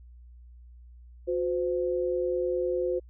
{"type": "tone pair together", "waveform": "sine", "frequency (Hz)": [362.7, 512.9], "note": ["F#4", "C5"], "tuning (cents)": [-34, -35], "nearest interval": "tritone", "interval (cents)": 599, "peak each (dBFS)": -28, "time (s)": [1.27, 3], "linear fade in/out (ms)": 20, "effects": ["added 60 Hz sine -47 dBFS peak until 3.09 s"]}